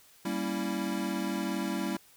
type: chord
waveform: square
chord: G diminished seventh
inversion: none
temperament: equal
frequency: 196 / 233.1 / 277.2 / 329.6 Hz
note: G3 / Bb3 / Db4 / Fb4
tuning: 0 / 0 / 0 / 0 cents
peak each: -35 / -38 / -38 / -36 dBFS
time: 0.25-1.97 s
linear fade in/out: 5 ms
effects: white hiss -59 dBFS RMS until 2.16 s

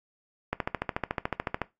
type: click train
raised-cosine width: 0.5 ms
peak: -12 dBFS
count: 16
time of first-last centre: 0.53-1.617 s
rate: 13.8 Hz
effects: noise-tail reverb RT60 0.2 s tail -18 dB re dry + AAC 64 kbps

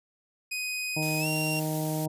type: tone with pitch glide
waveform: sawtooth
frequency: 2500 to 2758 Hz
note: D#7 to F7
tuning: +8 to -22 cents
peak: -27 dBFS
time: 0.51-1.6 s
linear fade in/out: 10 ms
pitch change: +170 cents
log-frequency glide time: 1.19-1.27 s
type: harmonic tone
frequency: 155.56 Hz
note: D#3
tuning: in tune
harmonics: 1 / 2 / 3 / 4 / 5 / 6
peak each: -30 / -33 / -40 / -36 / -40 / -43 dBFS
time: 0.96-2.08 s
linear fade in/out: 10 ms
type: noise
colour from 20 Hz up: blue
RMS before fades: -37 dBFS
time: 1.02-2.06 s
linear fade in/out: 5 ms
effects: resampled to 32000 Hz

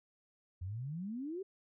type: exponential sweep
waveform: sine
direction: up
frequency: 85 to 400 Hz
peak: -38 dBFS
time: 0.61-1.43 s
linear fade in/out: 10 ms
effects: none

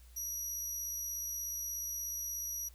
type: tone with amplitude modulation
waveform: 30% pulse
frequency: 5800 Hz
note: F#8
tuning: 35 cents flat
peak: -32 dBFS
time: 0.16-2.69 s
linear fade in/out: 10 ms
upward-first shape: sine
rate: 56.7 Hz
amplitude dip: 25%
effects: added 60 Hz sine -54 dBFS peak until 2.74 s + white hiss -65 dBFS RMS until 2.74 s

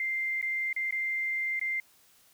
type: tone with dropouts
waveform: sine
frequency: 2093 Hz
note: C7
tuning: in tune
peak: -28 dBFS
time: 0-1.8 s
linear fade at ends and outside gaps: 2 ms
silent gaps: 0.414-0.426 / 0.729-0.763 / 0.909-0.924 / 1.595-1.613 s
effects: white hiss -62 dBFS RMS until 2.33 s

